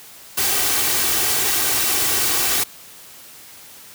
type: noise with comb filter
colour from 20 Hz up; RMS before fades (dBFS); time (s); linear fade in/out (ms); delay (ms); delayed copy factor
white; -19; 0.37-2.64; 10; 2.6; +0.5
effects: white hiss -42 dBFS RMS until 3.94 s + high-pass 60 Hz 12 dB/octave